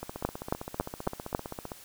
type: two click trains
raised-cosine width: 1 ms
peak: -12 / -22 dBFS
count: 5 / 27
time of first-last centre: 0.25-1.349 / 0.03-1.718 s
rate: 3.64 / 15.4 Hz
effects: white hiss -51 dBFS RMS until 1.84 s